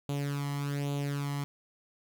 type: tone with flanger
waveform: sawtooth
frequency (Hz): 142.4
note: C#3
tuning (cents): +47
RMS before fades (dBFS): -33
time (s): 0.09-1.44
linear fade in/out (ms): 0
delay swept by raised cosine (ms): 0.28 to 0.99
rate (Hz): 1.2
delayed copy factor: +0.7
effects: none